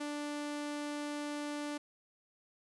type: tone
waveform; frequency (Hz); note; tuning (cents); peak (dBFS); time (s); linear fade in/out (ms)
sawtooth; 293.7; D4; 0; -33; 0-1.78; 10
effects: resampled to 24000 Hz + 11-bit